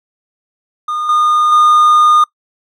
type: tone with level steps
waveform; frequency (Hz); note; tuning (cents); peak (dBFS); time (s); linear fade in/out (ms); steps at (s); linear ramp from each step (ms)
triangle; 1221; D#6; -33; -14 / -7 / -4; 0.88-2.24; 5; 1.09 / 1.52; 2
effects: noise-tail reverb RT60 0.1 s tail -22 dB re dry